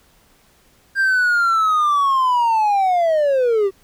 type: linear sweep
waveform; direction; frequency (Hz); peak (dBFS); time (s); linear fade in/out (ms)
triangle; down; 1600 to 377.3; -11; 0.95-3.71; 50
effects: tanh soft clip ceiling -7 dBFS + pink hiss -55 dBFS RMS until 3.83 s